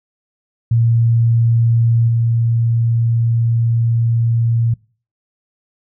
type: tone with level steps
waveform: sine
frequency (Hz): 116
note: A#2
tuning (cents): -8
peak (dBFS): -10 / -12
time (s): 0.71-4.74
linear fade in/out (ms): 5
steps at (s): 2.08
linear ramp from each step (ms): 5
effects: noise-tail reverb RT60 0.4 s tail -24 dB re dry